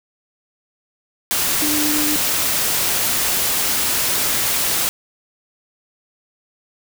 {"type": "tone in noise", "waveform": "sine", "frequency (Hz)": 300, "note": "D4", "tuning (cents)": 37, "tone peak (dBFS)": -21, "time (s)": [1.62, 2.16], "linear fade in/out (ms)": 0, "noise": "white", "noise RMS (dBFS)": -19, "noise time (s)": [1.31, 4.89], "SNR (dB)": -5, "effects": []}